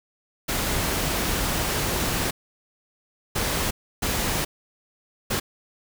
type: noise bursts at uneven times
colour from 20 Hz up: pink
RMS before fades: -25 dBFS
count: 4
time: 0.48-2.31 / 3.35-3.71 / 4.02-4.45 / 5.3-5.4 s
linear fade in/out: 10 ms
effects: none